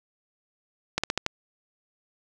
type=slowing click train; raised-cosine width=0.2 ms; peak=-7 dBFS; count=5; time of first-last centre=0.98-1.264 s; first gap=56 ms; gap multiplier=1.16; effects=none